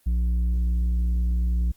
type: tone with tanh clipping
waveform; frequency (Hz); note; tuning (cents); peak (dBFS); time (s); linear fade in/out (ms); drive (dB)
sine; 59.4; A#1; +33; -21; 0.06-1.72; 10; 6
effects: white hiss -62 dBFS RMS until 1.76 s + Opus 32 kbps